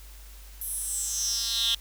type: tone with high-pass filter sweep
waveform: 10% pulse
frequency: 230 Hz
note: A#3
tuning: 23 cents flat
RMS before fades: -29 dBFS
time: 0.61-1.75 s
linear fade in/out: 5 ms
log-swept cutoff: 12000 to 3300 Hz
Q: 5.5
effects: added 50 Hz sine -44 dBFS peak until 1.8 s + white hiss -52 dBFS RMS until 1.8 s